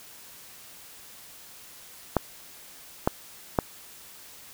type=clicks; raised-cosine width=1 ms; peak=-6 dBFS; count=3; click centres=2.167 / 3.075 / 3.588 s; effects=white hiss -48 dBFS RMS until 4.53 s